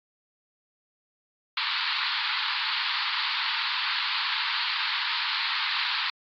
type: band-pass noise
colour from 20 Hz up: white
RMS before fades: -28 dBFS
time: 1.57-6.1 s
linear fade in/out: 2 ms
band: 870 to 4600 Hz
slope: 96 dB/octave
effects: AAC 64 kbps